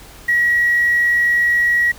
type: tone with quantisation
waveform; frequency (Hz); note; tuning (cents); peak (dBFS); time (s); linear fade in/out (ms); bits
sine; 1914; A#6; +45; -12; 0.28-1.92; 10; 6
effects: added 50 Hz sine -44 dBFS peak until 1.98 s + pink hiss -41 dBFS RMS until 1.98 s